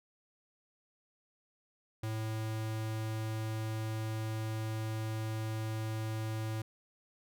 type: tone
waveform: square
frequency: 110 Hz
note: A2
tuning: in tune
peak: -35 dBFS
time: 2.03-6.62 s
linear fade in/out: 5 ms
effects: none